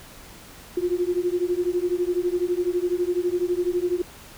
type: beating tone pair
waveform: sine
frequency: 349.2 / 361.2 Hz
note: F4 / F#4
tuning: 0 / -42 cents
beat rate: 12 Hz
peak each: -24 dBFS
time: 0.77-4.02 s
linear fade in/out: 5 ms
effects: pink hiss -45 dBFS RMS until 4.37 s